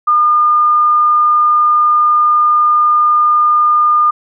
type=tone; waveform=sine; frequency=1212 Hz; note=D#6; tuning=46 cents flat; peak=-7 dBFS; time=0.07-4.11 s; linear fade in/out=10 ms; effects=none